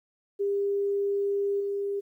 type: tone with level steps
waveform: sine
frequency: 400.9 Hz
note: G4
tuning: 39 cents sharp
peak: -24 / -27 dBFS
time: 0.39-2.01 s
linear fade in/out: 20 ms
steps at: 1.6 s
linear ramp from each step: 5 ms
effects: 11-bit